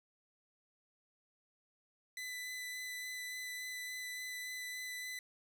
sawtooth tone with vibrato, 2000 Hz, B6, 21 cents sharp, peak -38 dBFS, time 2.17-5.19 s, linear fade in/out 2 ms, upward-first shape sine, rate 3.5 Hz, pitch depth 8 cents each way, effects none

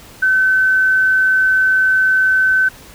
sine tone, 1526 Hz, G6, 47 cents flat, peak -10 dBFS, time 0.22-2.69 s, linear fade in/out 10 ms, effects pink hiss -40 dBFS RMS until 2.94 s

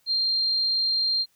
sine tone, 4186 Hz, C8, in tune, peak -21 dBFS, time 0.06-1.26 s, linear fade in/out 50 ms, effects white hiss -66 dBFS RMS until 1.35 s

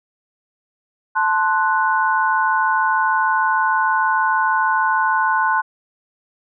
sine chord, F# diminished, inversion first, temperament equal, 880 / 1046.5 / 1480 Hz, A5 / C6 / F#6, 0 / 0 / 0 cents, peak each -19 dBFS, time 1.15-5.62 s, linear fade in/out 20 ms, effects none

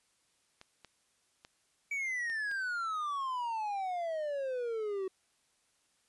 clicks, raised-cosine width 0.2 ms, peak -33 dBFS, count 5, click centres 0.614 / 0.847 / 1.449 / 2.299 / 2.514 s
triangle exponential sweep, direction down, 2300 to 373 Hz, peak -31 dBFS, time 1.91-5.08 s, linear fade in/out 5 ms
effects white hiss -73 dBFS RMS until 6.08 s + resampled to 24000 Hz

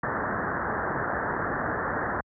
white low-pass noise, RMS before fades -29 dBFS, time 0.03-2.21 s, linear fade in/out 5 ms, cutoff 1800 Hz, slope 96 dB/octave, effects high-pass 60 Hz 12 dB/octave

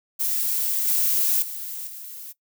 violet noise with level steps, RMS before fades -24 / -21 / -33 / -38 dBFS, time 0.19-2.33 s, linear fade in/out 20 ms, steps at 0.87 / 1.42 / 1.87 s, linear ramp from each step 5 ms, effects noise-tail reverb RT60 0.1 s tail -18 dB re dry

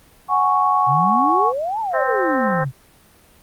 sine chord, F# suspended second, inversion none, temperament equal, 740 / 830.6 / 1108.7 Hz, F#5 / G#5 / C#6, 0 / 0 / 0 cents, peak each -20 / -20 / -16 dBFS, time 0.28-1.53 s, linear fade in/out 50 ms
sine exponential two-way sweep, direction up then down, 123.4 to 921 to 123.4 Hz, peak -20 dBFS, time 0.86-2.72 s, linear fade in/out 50 ms, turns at 1.8 s
harmonic tone, 261.6 Hz, C4, in tune, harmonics 2 / 3 / 4 / 5 / 6 / 7, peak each -21 / -23 / -24 / -25 / -26 / -26 dBFS, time 1.93-2.65 s, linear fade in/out 20 ms
effects pink hiss -51 dBFS RMS until 3.42 s + Opus 32 kbps

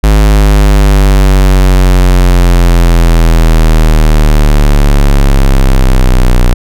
square linear sweep, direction down, 52.4 to 30.05 Hz, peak -3 dBFS, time 0.03-6.54 s, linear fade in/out 10 ms, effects none

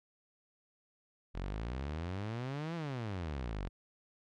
sawtooth exponential two-way sweep, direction up then down, 42.54 to 172.6 to 42.54 Hz, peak -33 dBFS, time 1.34-3.69 s, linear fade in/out 20 ms, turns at 2.75 s, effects low-pass 4000 Hz 12 dB/octave

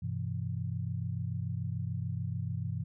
sine chord, E minor, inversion first, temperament equal with one note detuned, 98 / 124.91 / 164.81 Hz, G2 / B2 / E3, 0 / +20 / 0 cents, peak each -36 / -36 / -38 dBFS, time 0.02-2.84 s, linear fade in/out 10 ms, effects none

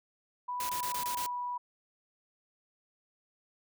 sine tone with pitch glide, 987 to 979.6 Hz, B5 to B5, -1 to -14 cents, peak -33 dBFS, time 0.48-1.58 s, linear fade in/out 10 ms, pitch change -13 cents, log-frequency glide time 0.8-1.04 s
white noise bursts, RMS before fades -38 dBFS, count 6, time 0.6-1.263 s, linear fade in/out 2 ms, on 93 ms, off 21 ms
effects none

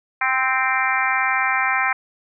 harmonic tone with a mistuned harmonic, 261.6 Hz, C4, in tune, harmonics 3 / 4 / 5 / 6 / 7 / 8 / 9, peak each -25 / -25 / -25 / -25 / -25 / -25 / -25 dBFS, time 0.21-1.93 s, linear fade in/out 5 ms, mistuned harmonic 4, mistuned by -15 cents, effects none

